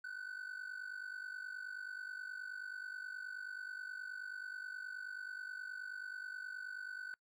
triangle ring-modulated tone, 1500 Hz, F#6, 23 cents sharp, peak -38 dBFS, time 0.04-7.14 s, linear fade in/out 0 ms, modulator 24.7 Hz, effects noise-tail reverb RT60 0.1 s tail -25 dB re dry + tanh soft clip ceiling -34 dBFS

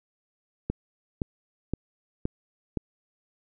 click train, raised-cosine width 3 ms, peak -14 dBFS, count 5, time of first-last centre 0.7-2.773 s, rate 1.93 Hz, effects none

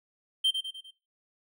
triangle tone with echo, 3136 Hz, G7, in tune, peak -20 dBFS, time 0.44-0.51 s, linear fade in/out 10 ms, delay 100 ms, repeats 4, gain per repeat -6 dB, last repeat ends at 0.91 s, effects noise-tail reverb RT60 0.3 s tail -21 dB re dry

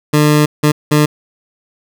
20% pulse tone bursts at uneven times, 150 Hz, D3, 37 cents sharp, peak -3 dBFS, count 3, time 0.13-0.46 / 0.63-0.72 / 0.91-1.06 s, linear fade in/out 10 ms, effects none

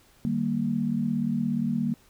sine chord, Eb major, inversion none, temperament equal with one note detuned, 152.98 / 196 / 233.1 Hz, Eb3 / G3 / Bb3, -29 / 0 / 0 cents, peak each -31 / -29 / -26 dBFS, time 0.25-1.94 s, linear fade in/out 0 ms, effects pink hiss -59 dBFS RMS until 2.09 s

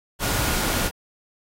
sine tone in noise, 1432 Hz, F6, 43 cents sharp, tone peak -34 dBFS, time 0.19-0.91 s, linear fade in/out 50 ms, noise pink, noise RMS -23 dBFS, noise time 0.19-0.91 s, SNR -14 dB, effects AAC 48 kbps

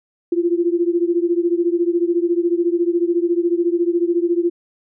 sine beating tone pair, 340 / 354 Hz, F4 / F4, -46 / +23 cents, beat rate 14 Hz, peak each -17 / -19 dBFS, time 0.32-4.5 s, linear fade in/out 5 ms, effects none

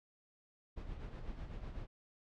brown noise with tremolo, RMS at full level -43 dBFS, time 0.76-1.87 s, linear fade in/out 20 ms, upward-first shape sine, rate 8 Hz, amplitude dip 50%, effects low-pass 4000 Hz 12 dB/octave

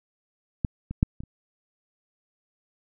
clicks, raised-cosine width 5 ms, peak -11 / -20 / -6 / -23 / -30 dBFS, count 5, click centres 0.648 / 0.91 / 1.029 / 1.205 / 1.236 s, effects none

